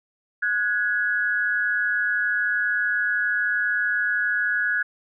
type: tone pair together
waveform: sine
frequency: 1464 / 1671 Hz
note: F#6 / G#6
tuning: -19 / +10 cents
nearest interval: major second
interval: 229 cents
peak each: -23 dBFS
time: 0.42-4.83 s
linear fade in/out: 10 ms
effects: none